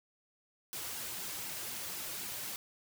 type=noise with flanger; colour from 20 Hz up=white; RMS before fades=-41 dBFS; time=0.73-2.56 s; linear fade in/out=0 ms; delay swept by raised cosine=1.6 to 4.7 ms; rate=4 Hz; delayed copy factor=-0.7; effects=none